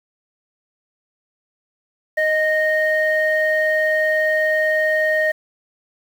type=tone pair together; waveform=sine; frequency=622.3 / 1855 Hz; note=D#5 / A#6; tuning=0 / -9 cents; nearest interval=octave + perfect fifth; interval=1891 cents; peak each=-17 dBFS; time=2.17-5.32 s; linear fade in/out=10 ms; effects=tanh soft clip ceiling -9 dBFS + 7-bit